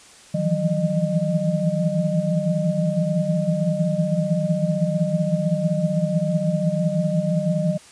sine tone cluster, 156.2 / 166 / 172 / 187.6 / 611 Hz, D#3 / E3 / F3 / F#3 / D#5, +7 / +12 / -26 / +24 / -32 cents, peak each -25 dBFS, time 0.34-7.78 s, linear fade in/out 10 ms, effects white hiss -47 dBFS RMS until 7.91 s + resampled to 22050 Hz

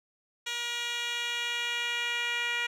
10% pulse tone with band-pass filter sweep, 476.8 Hz, A#4, 39 cents sharp, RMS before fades -32 dBFS, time 0.46-2.67 s, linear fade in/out 10 ms, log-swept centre 4000 to 2400 Hz, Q 1.6, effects none

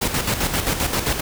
pink noise with tremolo, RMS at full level -20 dBFS, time 0.01-1.21 s, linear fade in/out 10 ms, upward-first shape square, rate 7.6 Hz, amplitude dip 55%, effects none

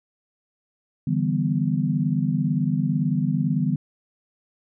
sine chord, E minor seventh, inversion third, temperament equal, 146.83 / 164.81 / 196 / 246.9 Hz, D3 / E3 / G3 / B3, 0 / 0 / 0 / 0 cents, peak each -24 / -25 / -26 / -26 dBFS, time 1.07-3.76 s, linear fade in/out 5 ms, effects none

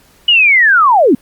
sine linear sweep, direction down, 2967 to 216.5 Hz, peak -5 dBFS, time 0.28-1.15 s, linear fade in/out 5 ms, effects pink hiss -48 dBFS RMS until 1.21 s + Opus 48 kbps

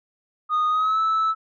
sine tone with pitch glide, 1236 to 1309.5 Hz, D#6 to E6, -12 to -12 cents, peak -16 dBFS, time 0.49-1.35 s, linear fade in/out 50 ms, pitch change +100 cents, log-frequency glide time 0.69-0.99 s, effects tanh soft clip ceiling -17 dBFS

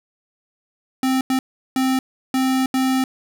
square tone bursts at uneven times, 261.6 Hz, C4, in tune, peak -17 dBFS, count 5, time 1.03-1.21 / 1.3-1.39 / 1.76-1.99 / 2.34-2.66 / 2.74-3.04 s, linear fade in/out 2 ms, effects none

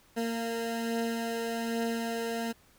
20% pulse beating tone pair, 230 / 231.2 Hz, A#3 / A#3, -23 / -14 cents, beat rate 1.2 Hz, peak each -26 / -34 dBFS, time 0.16-2.53 s, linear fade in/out 20 ms, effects pink hiss -62 dBFS RMS until 2.78 s

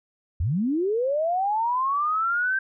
sine linear sweep, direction up, 67.8 to 1577 Hz, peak -21 dBFS, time 0.4-2.59 s, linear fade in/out 5 ms, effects none

